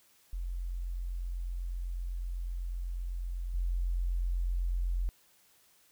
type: tone with level steps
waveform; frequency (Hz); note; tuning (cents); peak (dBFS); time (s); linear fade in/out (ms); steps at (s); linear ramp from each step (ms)
sine; 44; F1; +14; -33 / -28; 0.33-5.09; 0; 3.54; 5
effects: white hiss -65 dBFS RMS until 5.91 s